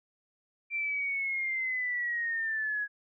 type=linear sweep; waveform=sine; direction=down; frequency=2360 to 1661.2 Hz; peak=-29 dBFS; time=0.7-2.88 s; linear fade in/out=50 ms; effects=none